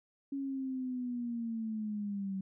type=linear sweep; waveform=sine; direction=down; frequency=278.1 to 190 Hz; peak=-34 dBFS; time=0.32-2.41 s; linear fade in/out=5 ms; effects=none